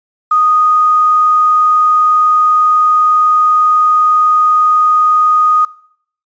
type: tone with quantisation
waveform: sine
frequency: 1241 Hz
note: D#6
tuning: 5 cents flat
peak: -7 dBFS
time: 0.31-5.65 s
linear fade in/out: 5 ms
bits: 6
effects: noise-tail reverb RT60 0.6 s tail -19 dB re dry + resampled to 16000 Hz